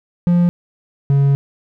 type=tone pair in turn; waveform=triangle; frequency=174.61 / 139.43 Hz; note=F3 / C#3; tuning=0 / +10 cents; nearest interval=major third; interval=390 cents; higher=first; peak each=-8 dBFS; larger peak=neither; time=0.27-0.49 / 1.1-1.35 s; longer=second; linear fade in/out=0 ms; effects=none